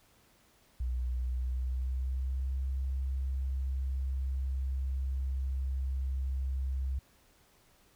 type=tone with pitch glide; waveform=sine; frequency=61.74 to 66.17 Hz; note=B1 to C2; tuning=0 to +20 cents; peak=-30 dBFS; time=0.8-6.99 s; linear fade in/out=5 ms; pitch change=+120 cents; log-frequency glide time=1.11-2.6 s; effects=pink hiss -65 dBFS RMS until 7.95 s